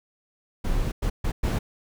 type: noise bursts at uneven times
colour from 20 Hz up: brown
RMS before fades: -24 dBFS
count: 4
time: 0.64-0.92 / 1.02-1.1 / 1.24-1.32 / 1.43-1.59 s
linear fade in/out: 10 ms
effects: none